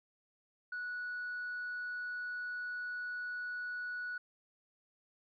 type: tone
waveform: sine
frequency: 1470 Hz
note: F#6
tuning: 12 cents flat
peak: -36 dBFS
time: 0.72-4.18 s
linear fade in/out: 5 ms
effects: tanh soft clip ceiling -35 dBFS